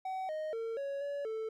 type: tone with pitch steps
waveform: triangle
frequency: 756 / 621 / 454.3 / 557 / 569 / 441.7 Hz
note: F#5 / D#5 / A#4 / C#5 / C#5 / A4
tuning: +37 / -3 / -45 / +8 / +45 / +7 cents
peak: -33 dBFS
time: 0.05-1.49 s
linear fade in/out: 5 ms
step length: 240 ms
effects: none